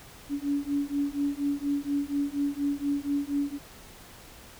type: beating tone pair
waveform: sine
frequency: 282.7 / 286.9 Hz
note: C#4 / D4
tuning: +34 / -40 cents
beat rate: 4.2 Hz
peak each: -29 dBFS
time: 0.29-3.59 s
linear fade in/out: 50 ms
effects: pink hiss -49 dBFS RMS until 4.59 s